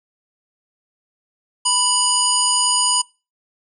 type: harmonic tone with a mistuned harmonic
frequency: 983 Hz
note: B5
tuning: 8 cents flat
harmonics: 1 / 3 / 5 / 7 / 9 / 10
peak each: -22 / -22 / -22 / -22 / -22 / -22 dBFS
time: 1.65-3.02 s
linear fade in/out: 10 ms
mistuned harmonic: 10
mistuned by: -44 cents
effects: noise-tail reverb RT60 0.3 s tail -23 dB re dry